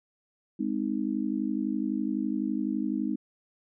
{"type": "chord", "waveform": "sine", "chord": "Ab major", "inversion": "none", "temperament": "just", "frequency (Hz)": [207.7, 259.6, 311.5], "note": ["Ab3", "C4", "Eb4"], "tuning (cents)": [0, -13, 2], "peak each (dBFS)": -31, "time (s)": [0.59, 3.16], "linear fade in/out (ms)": 10, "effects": []}